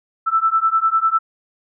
sine beating tone pair, 1318.5 / 1328.5 Hz, E6 / E6, 0 / +13 cents, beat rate 10 Hz, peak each -17 dBFS, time 0.26-1.19 s, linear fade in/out 20 ms, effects none

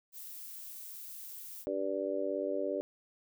violet noise, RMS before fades -46 dBFS, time 0.12-1.66 s, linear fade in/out 50 ms
harmonic tone, 97.3 Hz, G2, 12 cents flat, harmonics 3 / 4 / 5 / 6, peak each -39 / -37 / -38 / -35 dBFS, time 1.67-2.81 s, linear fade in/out 0 ms
effects none

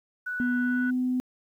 sine tone with vibrato, 1480 Hz, F#6, in tune, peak -29 dBFS, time 0.26-0.91 s, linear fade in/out 10 ms, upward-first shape triangle, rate 18 Hz, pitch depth 9 cents each way
sine tone with pitch glide, 246.9 to 252.7 Hz, B3 to B3, 0 to +40 cents, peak -23 dBFS, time 0.4-1.2 s, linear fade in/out 0 ms, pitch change +40 cents, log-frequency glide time 0.59-0.89 s
effects tanh soft clip ceiling -16 dBFS + 10-bit

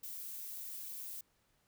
violet noise, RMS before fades -45 dBFS, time 0.03-1.21 s, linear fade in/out 5 ms, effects pink hiss -75 dBFS RMS until 1.67 s

